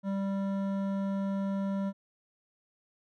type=tone with hard clipping; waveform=sine; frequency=196 Hz; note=G3; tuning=in tune; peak=-31 dBFS; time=0.03-1.93 s; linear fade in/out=50 ms; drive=12 dB; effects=none